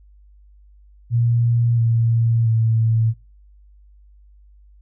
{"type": "tone with pitch steps", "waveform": "sine", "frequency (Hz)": [118, 115.3, 112.67], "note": ["A#2", "A#2", "A2"], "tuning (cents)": [22, -19, 42], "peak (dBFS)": -14, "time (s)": [1.1, 3.14], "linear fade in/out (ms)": 50, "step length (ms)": 680, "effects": ["noise-tail reverb RT60 0.3 s tail -25 dB re dry", "added 50 Hz sine -46 dBFS peak until 4.81 s"]}